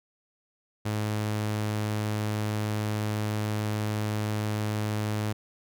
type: tone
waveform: sawtooth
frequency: 106.3 Hz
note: G#2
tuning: 41 cents sharp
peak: -23 dBFS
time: 0.85-5.33 s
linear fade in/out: 10 ms
effects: none